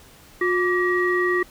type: tone cluster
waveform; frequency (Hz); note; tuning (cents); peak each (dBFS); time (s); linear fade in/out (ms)
sine; 358.6 / 1165 / 1902; F4 / D6 / A#6; +46 / -14 / +34; -20 / -26 / -22; 0.41-1.43; 5
effects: tanh soft clip ceiling -9 dBFS + pink hiss -49 dBFS RMS until 1.5 s